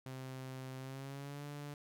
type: tone with pitch glide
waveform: sawtooth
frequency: 130.81 to 145.14 Hz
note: C3 to D3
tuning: 0 to -20 cents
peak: -40 dBFS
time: 0.06-1.74 s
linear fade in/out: 2 ms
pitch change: +180 cents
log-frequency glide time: 0.78-1.44 s
effects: none